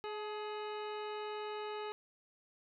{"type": "harmonic tone with a mistuned harmonic", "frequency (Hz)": 420.6, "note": "G#4", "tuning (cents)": 22, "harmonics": [1, 2, 3, 4, 5, 6, 7, 9, 10], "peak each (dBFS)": [-41, -45, -48, -55, -56, -55, -54, -58, -62], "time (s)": [0.04, 1.92], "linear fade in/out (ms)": 0, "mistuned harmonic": 2, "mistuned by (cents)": 35, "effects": []}